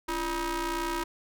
sawtooth ring-modulated tone, 311.1 Hz, D#4, in tune, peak -22 dBFS, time 0.08-1.04 s, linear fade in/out 10 ms, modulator 653 Hz, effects none

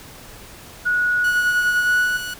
sine tone with pitch glide, 1460 to 1473.6 Hz, F#6 to F#6, -24 to -7 cents, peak -16 dBFS, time 0.85-2.18 s, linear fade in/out 20 ms, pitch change +17 cents, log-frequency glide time 1.82-1.99 s
sawtooth tone, 1470 Hz, F#6, 12 cents flat, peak -23 dBFS, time 1.24-2.34 s, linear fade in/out 5 ms
effects pink hiss -41 dBFS RMS until 2.39 s

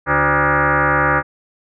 sine tone with frequency modulation, 145.5 Hz, D3, 16 cents flat, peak -12 dBFS, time 0.06-1.23 s, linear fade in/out 50 ms, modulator 220 Hz, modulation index 7.6, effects none

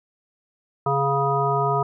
harmonic tone with a mistuned harmonic, 138.59 Hz, C#3, in tune, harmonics 1 / 3 / 5 / 7 / 9, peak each -25 / -25 / -25 / -25 / -25 dBFS, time 0.86-1.83 s, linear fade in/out 5 ms, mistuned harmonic 5, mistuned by +18 cents, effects none

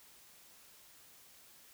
silence, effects white hiss -60 dBFS RMS until 1.73 s

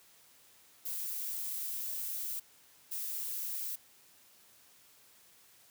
violet noise bursts at uneven times, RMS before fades -38 dBFS, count 2, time 0.85-2.4 / 2.91-3.76 s, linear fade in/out 10 ms, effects white hiss -62 dBFS RMS until 5.7 s + high-pass 60 Hz 12 dB/octave

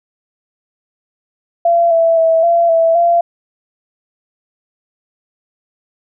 sine tone with pitch steps, 682 / 662 / 653 / 681 / 659 / 686 Hz, F5 / E5 / E5 / F5 / E5 / F5, -41 / +7 / -17 / -44 / -1 / -31 cents, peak -8 dBFS, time 1.65-3.21 s, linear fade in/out 5 ms, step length 260 ms, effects none

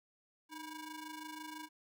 sawtooth ring-modulated tone, 640 Hz, D#5, 49 cents sharp, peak -38 dBFS, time 0.49-1.69 s, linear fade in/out 50 ms, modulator 333 Hz, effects none

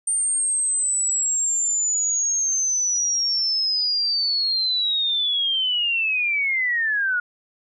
sine linear sweep, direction down, 8870 to 1425 Hz, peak -19 dBFS, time 0.07-7.2 s, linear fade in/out 5 ms, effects none

